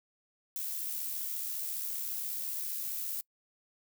violet noise with amplitude modulation, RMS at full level -35 dBFS, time 0.56-3.21 s, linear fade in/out 0 ms, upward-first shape sine, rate 74.7 Hz, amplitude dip 35%, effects noise-tail reverb RT60 0.1 s tail -25 dB re dry

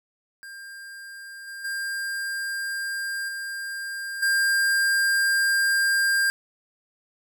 square tone with level steps, 1599 Hz, G6, 34 cents sharp, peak -39 / -36 / -28 / -31 / -20 dBFS, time 0.43-6.3 s, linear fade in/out 0 ms, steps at 1.47 / 1.64 / 3.28 / 4.22 s, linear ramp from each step 10 ms, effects none

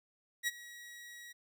sawtooth tone with ADSR envelope, 1912 Hz, A#6, 43 cents sharp, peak -26 dBFS, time 0.43-1.33 s, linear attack 44 ms, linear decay 29 ms, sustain -19 dB, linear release 16 ms, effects none

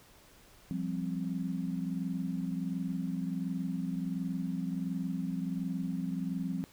sine chord, F suspended second, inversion none, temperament equal, 174.61 / 196 / 261.6 Hz, F3 / G3 / C4, 0 / 0 / 0 cents, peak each -35 / -37 / -37 dBFS, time 0.71-6.64 s, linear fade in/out 0 ms, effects pink hiss -59 dBFS RMS until 6.72 s

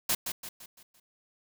white noise with echo, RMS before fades -27 dBFS, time 0.09-0.15 s, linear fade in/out 5 ms, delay 170 ms, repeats 5, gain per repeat -7 dB, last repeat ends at 1 s, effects none

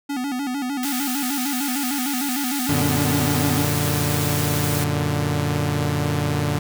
square tone with vibrato, 266.5 Hz, C4, 32 cents sharp, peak -24 dBFS, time 0.09-3.65 s, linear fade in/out 10 ms, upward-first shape square, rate 6.6 Hz, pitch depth 110 cents each way
white high-pass noise, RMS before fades -28 dBFS, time 0.83-4.84 s, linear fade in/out 0 ms, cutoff 1200 Hz, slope 48 dB/octave
sawtooth chord, Gb augmented, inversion none, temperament equal, 92.5 / 116.54 / 146.83 Hz, Gb2 / Bb2 / D3, 0 / 0 / 0 cents, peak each -22 / -23 / -18 dBFS, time 2.69-6.59 s, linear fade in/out 5 ms
effects none

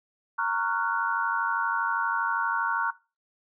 sine chord, Gb major seventh, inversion first, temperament just, 925 / 1110 / 1387.5 / 1480 Hz, Bb5 / Db6 / F6 / Gb6, -14 / +2 / -12 / 0 cents, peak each -30 dBFS, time 0.38-2.91 s, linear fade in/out 10 ms, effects noise-tail reverb RT60 0.3 s tail -20 dB re dry

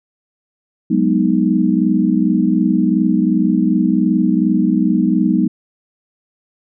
sine chord, G# minor seventh, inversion third, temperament equal, 185 / 207.7 / 246.9 / 311.1 Hz, F#3 / G#3 / B3 / D#4, 0 / 0 / 0 / 0 cents, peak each -17 dBFS, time 0.9-5.48 s, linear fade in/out 10 ms, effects none

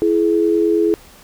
sine tone pair together, 333.2 / 422.6 Hz, E4 / G#4, +19 / +30 cents, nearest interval major third, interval 411 cents, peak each -15 dBFS, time 0.02-0.94 s, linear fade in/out 0 ms, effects pink hiss -44 dBFS RMS until 1.23 s

